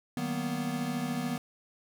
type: chord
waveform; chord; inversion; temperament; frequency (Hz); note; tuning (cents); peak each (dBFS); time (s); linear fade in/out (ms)
square; B major seventh; first; equal with one note detuned; 155.56 / 189.32 / 233.1 / 246.9; D#3 / F#3 / A#3 / B3; 0 / +40 / 0 / 0; -38 / -40 / -39 / -34; 0.17-1.38; 2
effects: none